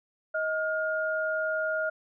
sine tone pair together, 630.3 / 1420 Hz, D#5 / F6, +22 / +28 cents, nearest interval octave + major second, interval 1406 cents, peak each -29 / -29 dBFS, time 0.34-1.9 s, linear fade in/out 10 ms, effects none

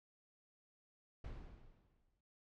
brown noise with exponential decay, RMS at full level -45 dBFS, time 1.24-2.21 s, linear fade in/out 5 ms, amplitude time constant 210 ms, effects low-pass 4000 Hz 12 dB/octave

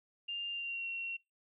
sine tone with pitch glide, 2800 to 2734 Hz, F7 to F7, +4 to -37 cents, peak -36 dBFS, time 0.28-1.17 s, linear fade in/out 10 ms, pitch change -41 cents, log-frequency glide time 0.5-0.87 s, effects noise-tail reverb RT60 0.2 s tail -23 dB re dry

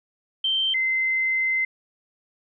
sine tone pair in turn, 3127 / 2067 Hz, G7 / C7, -5 / -22 cents, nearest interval perfect fifth, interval 717 cents, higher first, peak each -20 dBFS, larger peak neither, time 0.44-0.74 / 0.74-1.65 s, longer second, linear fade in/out 5 ms, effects none

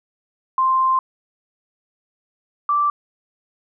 sine tone pair in turn, 1047 / 1169.5 Hz, C6 / D6, +1 / -8 cents, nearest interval major second, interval 191 cents, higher second, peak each -14 / -15 dBFS, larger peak first, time 0.58-0.99 / 2.69-2.9 s, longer first, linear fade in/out 2 ms, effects none

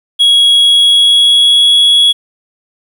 triangle tone with pitch glide, 3322 to 3351 Hz, G#7 to G#7, 0 to +15 cents, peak -3 dBFS, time 0.19-2.13 s, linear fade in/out 20 ms, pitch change +15 cents, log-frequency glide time 0.52-1.75 s, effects 7-bit

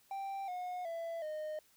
triangle tone with pitch steps, 784 / 723.1 / 666.9 / 615.1 Hz, G5 / F#5 / E5 / D#5, 0 / -40 / +20 / -20 cents, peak -36 dBFS, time 0.11-1.59 s, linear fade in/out 2 ms, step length 370 ms, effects white hiss -68 dBFS RMS until 1.76 s

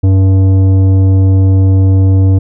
sine tone with tanh clipping, 95.5 Hz, G2, 45 cents flat, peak -6 dBFS, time 0.03-2.39 s, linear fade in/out 10 ms, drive 11 dB, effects none

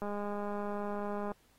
click train, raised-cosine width 1 ms, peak -25 dBFS, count 267, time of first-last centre 0.02-1.318 s, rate 205 Hz, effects pink hiss -68 dBFS RMS until 1.58 s + AAC 48 kbps

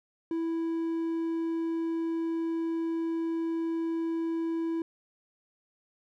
triangle tone, 329.6 Hz, E4, in tune, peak -26 dBFS, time 0.31-4.82 s, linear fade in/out 2 ms, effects none

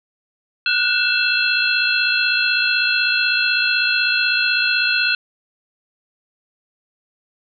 sine tone cluster, 1451 / 1507 / 2665 / 3341 / 4156 Hz, F#6 / F#6 / E7 / G#7 / C8, -34 / +31 / +18 / +10 / -12 cents, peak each -21 / -24 / -19 / -26 / -22 dBFS, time 0.66-5.15 s, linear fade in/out 2 ms, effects none

